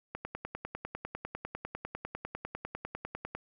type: click train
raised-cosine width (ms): 0.5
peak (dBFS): -22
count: 33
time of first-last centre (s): 0.15-3.35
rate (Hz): 10
effects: none